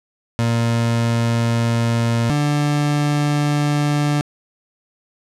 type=tone pair in turn; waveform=30% pulse; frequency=116.54 / 146.83 Hz; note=A#2 / D3; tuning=0 / 0 cents; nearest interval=major third; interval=400 cents; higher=second; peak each=-13 dBFS; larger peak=neither; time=0.39-2.3 / 2.3-4.21 s; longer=neither; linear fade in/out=0 ms; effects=low-pass 9000 Hz 12 dB/octave